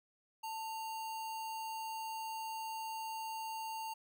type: tone with sample-and-hold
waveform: sine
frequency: 890 Hz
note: A5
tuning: 20 cents sharp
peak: -39 dBFS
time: 0.43-3.94 s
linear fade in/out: 10 ms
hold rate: 3675 Hz
effects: none